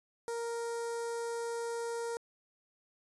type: tone with notch filter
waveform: sawtooth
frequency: 466.2 Hz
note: A#4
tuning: in tune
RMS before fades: -37 dBFS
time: 0.28-2.17 s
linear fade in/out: 0 ms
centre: 2800 Hz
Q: 0.58
effects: resampled to 24000 Hz